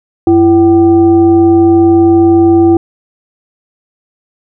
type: tone with frequency modulation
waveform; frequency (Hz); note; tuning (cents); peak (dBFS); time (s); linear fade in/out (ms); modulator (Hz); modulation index
sine; 335.9; E4; +33; -3; 0.27-2.77; 2; 429; 0.47
effects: none